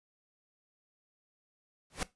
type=noise with exponential growth; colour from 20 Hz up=pink; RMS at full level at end=-30 dBFS; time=1.9-2.03 s; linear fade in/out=1 ms; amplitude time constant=27 ms; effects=noise-tail reverb RT60 0.2 s tail -18 dB re dry + resampled to 24000 Hz